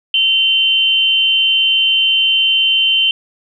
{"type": "tone pair together", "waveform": "sine", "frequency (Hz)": [2768, 3087], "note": ["F7", "G7"], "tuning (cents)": [-16, -27], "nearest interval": "major second", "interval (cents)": 189, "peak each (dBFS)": [-16, -11], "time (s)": [0.14, 3.11], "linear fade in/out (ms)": 2, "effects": []}